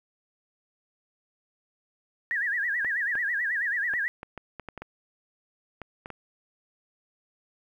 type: tone with vibrato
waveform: sine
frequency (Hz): 1775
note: A6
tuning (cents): +15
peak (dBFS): -25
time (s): 2.31-4.08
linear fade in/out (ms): 0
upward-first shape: sine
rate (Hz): 9.2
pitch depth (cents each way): 180
type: clicks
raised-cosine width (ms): 0.5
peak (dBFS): -23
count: 12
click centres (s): 2.847 / 3.154 / 3.937 / 4.231 / 4.377 / 4.597 / 4.687 / 4.777 / 4.82 / 5.817 / 6.059 / 6.103
effects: 10-bit

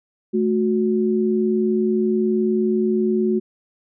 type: tone pair together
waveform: sine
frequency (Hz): 217.8 / 366.3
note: A3 / F#4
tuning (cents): -17 / -17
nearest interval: major sixth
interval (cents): 900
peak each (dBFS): -19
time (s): 0.33-3.4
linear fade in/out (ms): 20
effects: none

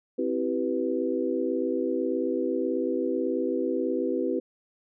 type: chord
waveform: sine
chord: C major seventh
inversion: none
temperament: equal with one note detuned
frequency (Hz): 261.6 / 329.6 / 387.9 / 493.9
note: C4 / E4 / G4 / B4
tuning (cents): 0 / 0 / -18 / 0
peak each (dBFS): -30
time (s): 0.18-4.4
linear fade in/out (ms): 10
effects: none

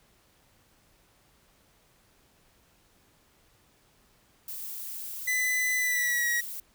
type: noise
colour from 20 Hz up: violet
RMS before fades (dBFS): -38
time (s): 4.48-6.6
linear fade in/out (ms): 2
type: tone with pitch glide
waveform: 45% pulse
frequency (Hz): 2005 to 1905.6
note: B6 to A#6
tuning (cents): +26 to +38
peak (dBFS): -25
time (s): 5.27-6.41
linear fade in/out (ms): 10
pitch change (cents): -88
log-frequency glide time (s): 5.79-6.28
effects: pink hiss -64 dBFS RMS until 6.74 s

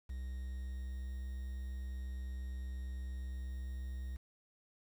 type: tone with quantisation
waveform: triangle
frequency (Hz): 64.3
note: C2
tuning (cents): -30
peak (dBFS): -37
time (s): 0.09-4.17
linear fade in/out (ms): 10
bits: 10
effects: none

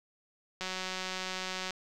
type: click train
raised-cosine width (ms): 0.2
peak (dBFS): -19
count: 205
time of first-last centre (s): 0.61-1.707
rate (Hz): 186
effects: none

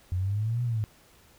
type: exponential two-way sweep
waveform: sine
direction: up then down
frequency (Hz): 88.2 to 123.47 to 104.8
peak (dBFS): -25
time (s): 0.12-0.84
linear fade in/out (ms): 0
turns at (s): 0.63
effects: pink hiss -58 dBFS RMS until 1.38 s

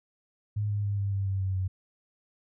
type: tone with pitch steps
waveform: sine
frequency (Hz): 104.5 / 102.88 / 101.29 / 99.72 / 98.18 / 96.66 / 95.16 / 93.69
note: G#2 / G#2 / G#2 / G2 / G2 / G2 / F#2 / F#2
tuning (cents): +11 / -16 / -43 / +30 / +3 / -24 / +49 / +22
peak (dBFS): -26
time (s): 0.56-1.68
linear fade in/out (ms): 10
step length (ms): 140
effects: none

